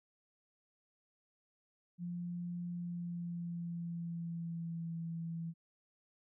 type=tone with pitch glide; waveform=sine; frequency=174.61 to 165.96 Hz; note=F3 to E3; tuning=0 to +12 cents; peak=-38 dBFS; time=1.98-5.54 s; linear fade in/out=50 ms; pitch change=-88 cents; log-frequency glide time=2.69-4.95 s; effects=none